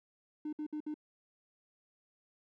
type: tone bursts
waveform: triangle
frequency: 302.8 Hz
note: D#4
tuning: 47 cents flat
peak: -33 dBFS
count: 4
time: 0.45-0.942 s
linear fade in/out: 5 ms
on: 78 ms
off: 60 ms
effects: tanh soft clip ceiling -31 dBFS